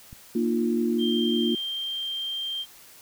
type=click; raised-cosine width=5 ms; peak=-30 dBFS; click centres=0.129 s
type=chord; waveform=sine; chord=Bb suspended fourth; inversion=none; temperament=equal with one note detuned; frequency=233.1 / 304 / 349.2 Hz; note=Bb3 / Eb4 / F4; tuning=0 / -40 / 0 cents; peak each=-24 / -30 / -26 dBFS; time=0.35-1.55 s; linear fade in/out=5 ms
type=tone; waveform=sine; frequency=3171 Hz; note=G7; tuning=19 cents sharp; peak=-28 dBFS; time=0.98-2.66 s; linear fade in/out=50 ms
effects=white hiss -50 dBFS RMS until 3.01 s